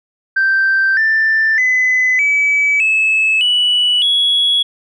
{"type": "tone with pitch steps", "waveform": "sine", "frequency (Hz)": [1564, 1775.9, 2017, 2290, 2600, 2952, 3353], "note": ["G6", "A6", "B6", "D7", "E7", "F#7", "G#7"], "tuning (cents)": [-4, 16, 36, -44, -24, -5, 16], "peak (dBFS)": -9, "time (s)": [0.36, 4.63], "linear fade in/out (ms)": 10, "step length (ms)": 610, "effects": ["tanh soft clip ceiling -7 dBFS"]}